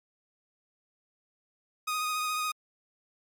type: tone with vibrato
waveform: sawtooth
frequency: 1244.5 Hz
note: D#6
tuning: in tune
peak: -25 dBFS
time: 1.87-2.52 s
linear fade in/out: 10 ms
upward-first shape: triangle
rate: 14 Hz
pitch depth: 23 cents each way
effects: MP3 96 kbps